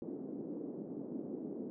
white band-pass noise, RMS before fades -43 dBFS, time 0.02-1.7 s, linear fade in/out 0 ms, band 210 to 360 Hz, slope 24 dB/octave, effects none

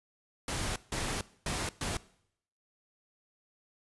pink noise bursts at uneven times, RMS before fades -34 dBFS, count 4, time 0.48-0.76 / 0.92-1.21 / 1.46-1.69 / 1.81-1.97 s, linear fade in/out 2 ms, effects noise-tail reverb RT60 0.7 s tail -20 dB re dry + resampled to 24000 Hz

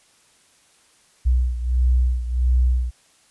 sine beating tone pair, 61.74 / 63.24 Hz, B1 / B1, 0 / +42 cents, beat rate 1.5 Hz, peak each -17 / -22 dBFS, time 1.25-2.91 s, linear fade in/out 20 ms, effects white hiss -57 dBFS RMS until 3.3 s + resampled to 24000 Hz

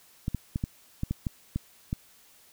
clicks, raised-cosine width 5 ms, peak -16 dBFS, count 9, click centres 0.281 / 0.347 / 0.559 / 0.639 / 1.034 / 1.11 / 1.268 / 1.56 / 1.929 s, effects white hiss -58 dBFS RMS until 2.52 s

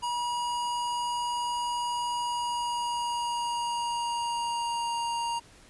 square tone with pitch glide, 961 to 937.4 Hz, B5 to A#5, -48 to +9 cents, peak -29 dBFS, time 0.02-5.4 s, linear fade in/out 20 ms, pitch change -43 cents, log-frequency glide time 2.18-4.99 s, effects pink hiss -55 dBFS RMS until 5.69 s + resampled to 24000 Hz

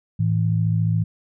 sine tone pair together, 108.8 / 163.02 Hz, A2 / E3, -19 / -19 cents, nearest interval perfect fifth, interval 700 cents, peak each -19 / -21 dBFS, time 0.19-1.04 s, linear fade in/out 10 ms, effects none

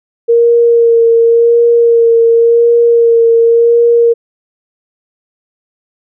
sine tone with vibrato, 465.5 Hz, A#4, 2 cents flat, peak -4 dBFS, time 0.28-4.14 s, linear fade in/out 20 ms, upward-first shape sine, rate 0.91 Hz, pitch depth 19 cents each way, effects none

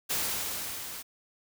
white noise with level ramp, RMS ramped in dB -29 to -41 dBFS, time 0.09-1.03 s, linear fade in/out 20 ms, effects none

